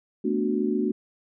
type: chord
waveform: sine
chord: B minor seventh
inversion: third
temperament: equal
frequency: 220 / 246.9 / 293.7 / 370 Hz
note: A3 / B3 / D4 / F#4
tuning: 0 / 0 / 0 / 0 cents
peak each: -27 / -29 / -28 / -27 dBFS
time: 0.24-0.92 s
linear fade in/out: 10 ms
effects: none